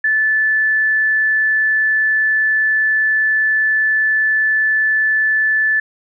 sine tone, 1745 Hz, A6, 15 cents flat, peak -12 dBFS, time 0.04-5.8 s, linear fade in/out 5 ms, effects none

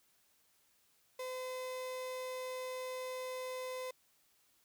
35% pulse tone, 511 Hz, C5, 41 cents flat, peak -38 dBFS, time 1.19-3.91 s, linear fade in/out 5 ms, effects white hiss -72 dBFS RMS until 4.64 s

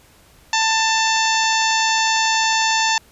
harmonic tone, 889 Hz, A5, 18 cents sharp, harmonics 1 / 2 / 3 / 4 / 5 / 6 / 7 / 8, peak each -19 / -22 / -24 / -25 / -26 / -27 / -27 / -28 dBFS, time 0.53-2.98 s, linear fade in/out 2 ms, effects pink hiss -51 dBFS RMS until 3.11 s + resampled to 32000 Hz

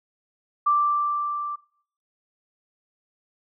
sine tone with level ramp, 1174.7 Hz, D6, in tune, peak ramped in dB -16 to -28 dBFS, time 0.66-1.56 s, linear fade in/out 10 ms, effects noise-tail reverb RT60 0.6 s tail -22 dB re dry

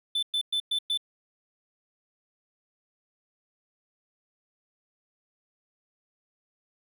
triangle tone bursts, 3520 Hz, A7, in tune, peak -23 dBFS, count 5, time 0.15-0.975 s, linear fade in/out 5 ms, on 77 ms, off 110 ms, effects none

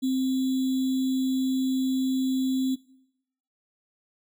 sine tone with sample-and-hold, 261.6 Hz, C4, in tune, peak -22 dBFS, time 0.02-2.76 s, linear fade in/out 20 ms, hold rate 3675 Hz, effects noise-tail reverb RT60 0.8 s tail -21 dB re dry

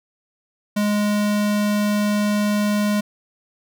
square tone, 207.7 Hz, G#3, in tune, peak -18 dBFS, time 0.76-3.01 s, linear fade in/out 10 ms, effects none

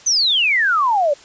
sine exponential sweep, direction down, 6272 to 550 Hz, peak -13 dBFS, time 0.06-1.14 s, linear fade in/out 10 ms, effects white hiss -44 dBFS RMS until 1.24 s + resampled to 16000 Hz

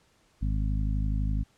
harmonic tone, 52 Hz, G#1, 3 cents sharp, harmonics 1 / 2 / 3 / 4 / 5, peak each -26 / -32 / -36 / -38 / -40 dBFS, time 0.41-1.44 s, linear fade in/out 20 ms, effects pink hiss -65 dBFS RMS until 1.57 s + low-pass 9000 Hz 12 dB/octave

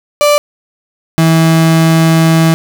35% pulse tone pair in turn, 587.3 / 162.63 Hz, D5 / E3, 0 / -23 cents, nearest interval octave + minor seventh, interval 2223 cents, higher first, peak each -4 dBFS, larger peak neither, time 0.21-0.38 / 1.18-2.54 s, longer second, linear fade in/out 0 ms, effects none

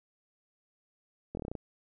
slowing click train, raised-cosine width 2 ms, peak -24 dBFS, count 8, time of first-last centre 1.35-1.552 s, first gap 22 ms, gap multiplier 1.09, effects none

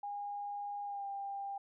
sine tone with pitch glide, 815 to 795.9 Hz, G#5 to G5, -33 to +26 cents, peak -38 dBFS, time 0.03-1.58 s, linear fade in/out 5 ms, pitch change -41 cents, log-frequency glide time 0.84-1.06 s, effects none

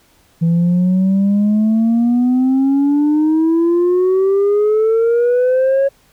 sine exponential sweep, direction up, 164.81 to 554.4 Hz, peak -8 dBFS, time 0.41-5.89 s, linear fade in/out 20 ms, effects tanh soft clip ceiling -9 dBFS + pink hiss -53 dBFS RMS until 6.12 s

